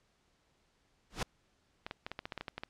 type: noise with exponential growth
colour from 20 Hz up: pink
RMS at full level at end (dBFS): -28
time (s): 1.1-1.23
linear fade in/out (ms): 5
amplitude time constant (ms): 28
type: clicks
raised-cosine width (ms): 0.3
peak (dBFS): -23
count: 12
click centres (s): 1.865 / 1.911 / 2.065 / 2.116 / 2.191 / 2.255 / 2.322 / 2.377 / 2.41 / 2.482 / 2.58 / 2.635
effects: pink hiss -73 dBFS RMS until 2.69 s + low-pass 7000 Hz 12 dB/octave